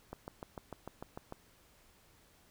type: click train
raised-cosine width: 1 ms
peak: -28 dBFS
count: 9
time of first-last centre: 0.13-1.324 s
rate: 6.7 Hz
effects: pink hiss -65 dBFS RMS until 2.5 s